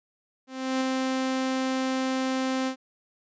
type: tone with ADSR envelope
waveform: sawtooth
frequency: 261.6 Hz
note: C4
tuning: in tune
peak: -19 dBFS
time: 0.47-2.76 s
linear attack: 340 ms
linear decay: 7 ms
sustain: -2 dB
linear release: 88 ms
effects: resampled to 16000 Hz